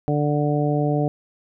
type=harmonic tone; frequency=147.4 Hz; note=D3; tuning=7 cents sharp; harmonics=1 / 2 / 3 / 4 / 5; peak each=-21 / -24 / -26 / -27 / -28 dBFS; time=0.08-1.08 s; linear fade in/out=0 ms; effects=none